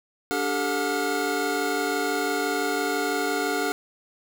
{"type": "tone cluster", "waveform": "square", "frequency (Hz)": [290.6, 393.8, 439.7, 725, 1421], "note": ["D4", "G4", "A4", "F#5", "F6"], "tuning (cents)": [-18, 8, -1, -35, 30], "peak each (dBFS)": -31, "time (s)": [0.31, 3.72], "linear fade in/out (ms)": 0, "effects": []}